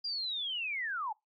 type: linear sweep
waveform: sine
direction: down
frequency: 4862 to 798 Hz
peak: -33 dBFS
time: 0.04-1.13 s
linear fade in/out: 10 ms
effects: noise-tail reverb RT60 0.2 s tail -25 dB re dry + AAC 64 kbps